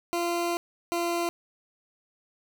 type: tone pair in turn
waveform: 20% pulse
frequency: 344.3 / 343 Hz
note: F4 / F4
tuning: -25 / -31 cents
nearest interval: unison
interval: 6 cents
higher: first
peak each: -21 / -21 dBFS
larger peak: neither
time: 0.13-0.57 / 0.92-1.29 s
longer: first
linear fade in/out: 0 ms
effects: none